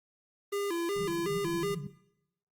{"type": "tone with vibrato", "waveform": "square", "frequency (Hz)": 370, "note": "F#4", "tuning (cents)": 0, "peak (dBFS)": -31, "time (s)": [0.52, 1.75], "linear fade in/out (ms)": 10, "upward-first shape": "square", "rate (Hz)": 2.7, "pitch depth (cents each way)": 150}
{"type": "band-pass noise", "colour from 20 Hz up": "pink", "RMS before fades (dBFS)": -40, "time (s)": [0.96, 1.87], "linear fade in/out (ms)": 5, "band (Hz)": [140, 190], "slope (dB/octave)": 96}
{"effects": ["noise-tail reverb RT60 0.8 s tail -17 dB re dry", "Opus 32 kbps"]}